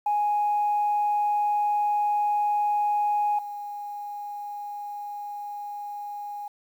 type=tone pair in turn; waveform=sine; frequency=830.6 / 823 Hz; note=G#5 / G#5; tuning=0 / -16 cents; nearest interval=unison; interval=16 cents; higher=first; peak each=-20 / -32 dBFS; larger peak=first; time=0.06-3.39 / 3.39-6.48 s; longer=first; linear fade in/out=5 ms; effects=tanh soft clip ceiling -17 dBFS + 9-bit